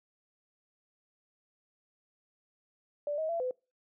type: tone with pitch steps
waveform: sine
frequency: 585 / 632 / 674 / 506 Hz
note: D5 / D#5 / E5 / B4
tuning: -7 / +27 / +38 / +42 cents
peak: -30 dBFS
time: 3.07-3.51 s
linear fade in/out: 2 ms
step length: 110 ms
effects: noise-tail reverb RT60 0.3 s tail -25 dB re dry